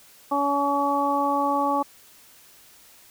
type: harmonic tone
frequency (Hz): 282.9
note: C#4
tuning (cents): +35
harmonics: 1 / 2 / 3 / 4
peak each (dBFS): -27 / -28 / -24 / -25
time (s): 0.31-1.83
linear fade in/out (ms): 10
effects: white hiss -52 dBFS RMS until 3.1 s